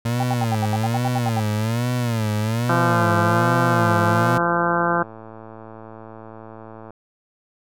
30% pulse tone with vibrato, 114.7 Hz, A#2, 28 cents flat, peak -17 dBFS, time 0.05-4.38 s, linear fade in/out 5 ms, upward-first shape sine, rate 1.2 Hz, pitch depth 140 cents each way
sine tone bursts, 784 Hz, G5, in tune, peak -21 dBFS, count 12, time 0.2-1.395 s, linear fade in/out 0 ms, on 29 ms, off 77 ms
harmonic tone, 171.5 Hz, F3, 31 cents flat, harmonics 1 / 2 / 3 / 4 / 5 / 6 / 7 / 8 / 9, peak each -26 / -26 / -26 / -26 / -26 / -26 / -26 / -26 / -26 dBFS, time 2.69-5.03 s, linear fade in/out 5 ms
click train, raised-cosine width 1 ms, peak -25 dBFS, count 348, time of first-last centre 3.78-6.906 s, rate 111 Hz
effects none

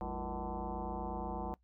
sine tone with frequency modulation, 349.2 Hz, F4, in tune, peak -36 dBFS, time 0.01-1.54 s, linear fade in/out 0 ms, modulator 134 Hz, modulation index 4.6, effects noise-tail reverb RT60 0.1 s tail -21 dB re dry + added 60 Hz sine -69 dBFS peak until 1.63 s

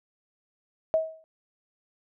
sine tone with exponential decay, 640 Hz, D#5, 49 cents sharp, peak -17 dBFS, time 0.94-1.24 s, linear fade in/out 0 ms, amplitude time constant 64 ms, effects none

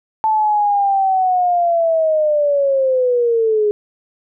sine linear sweep, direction down, 880 to 412.5 Hz, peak -12 dBFS, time 0.24-3.71 s, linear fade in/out 0 ms, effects none

